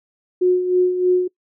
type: tone with tremolo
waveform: sine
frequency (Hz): 363.3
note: F#4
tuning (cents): -32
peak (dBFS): -11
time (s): 0.41-1.28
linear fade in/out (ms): 10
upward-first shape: sine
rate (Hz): 3.2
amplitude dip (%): 60
effects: noise-tail reverb RT60 0.1 s tail -23 dB re dry